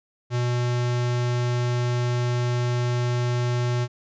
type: tone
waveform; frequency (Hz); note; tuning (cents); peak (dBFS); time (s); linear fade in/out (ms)
square; 122; B2; -21; -22; 0.3-3.88; 50
effects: resampled to 16000 Hz